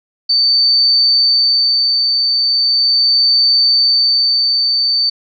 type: tone with tremolo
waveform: sine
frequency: 4563 Hz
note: C#8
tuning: 49 cents sharp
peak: -8 dBFS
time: 0.29-5.1 s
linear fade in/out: 10 ms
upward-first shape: sine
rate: 0.39 Hz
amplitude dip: 30%
effects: none